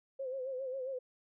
sine tone with vibrato, 523.3 Hz, C5, in tune, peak -36 dBFS, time 0.19-0.99 s, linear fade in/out 10 ms, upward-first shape sine, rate 7.4 Hz, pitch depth 71 cents each way, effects none

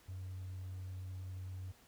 triangle tone, 92.9 Hz, F#2, 7 cents sharp, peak -39 dBFS, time 0.08-1.72 s, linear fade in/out 10 ms, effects tanh soft clip ceiling -38 dBFS + pink hiss -65 dBFS RMS until 1.87 s

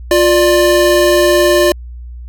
square tone pair together, 351.5 / 592 Hz, F4 / D5, +11 / +14 cents, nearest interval major sixth, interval 903 cents, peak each -11 dBFS, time 0.11-1.72 s, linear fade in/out 2 ms, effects added 60 Hz sine -26 dBFS peak until 2.28 s

